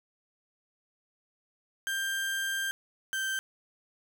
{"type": "tone pair in turn", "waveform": "35% pulse", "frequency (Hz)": [1585, 1561.4], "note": ["G6", "G6"], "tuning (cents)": [19, -7], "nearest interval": "unison", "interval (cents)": 26, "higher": "first", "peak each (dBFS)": -28, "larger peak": "neither", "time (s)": [[1.87, 2.71], [3.13, 3.39]], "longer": "first", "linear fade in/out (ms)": 0, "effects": []}